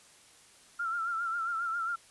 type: tone with vibrato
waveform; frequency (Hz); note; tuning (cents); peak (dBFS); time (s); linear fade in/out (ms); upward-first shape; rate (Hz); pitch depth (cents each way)
sine; 1365; F6; -40; -30; 0.79-1.96; 10; sine; 7.4; 64
effects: white hiss -58 dBFS RMS until 2.1 s + resampled to 24000 Hz